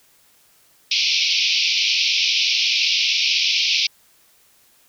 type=band-pass noise; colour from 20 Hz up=pink; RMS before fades=-19 dBFS; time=0.91-3.87 s; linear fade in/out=5 ms; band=2300 to 5700 Hz; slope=96 dB/octave; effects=white hiss -56 dBFS RMS until 4.88 s